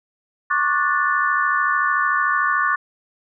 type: chord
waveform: sine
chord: D major seventh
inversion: third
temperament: just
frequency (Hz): 1101.2 / 1174.7 / 1468.3 / 1762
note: C#6 / D6 / F#6 / A6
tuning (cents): -12 / 0 / -14 / +2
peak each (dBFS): -22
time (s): 0.5-2.76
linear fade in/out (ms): 10
effects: none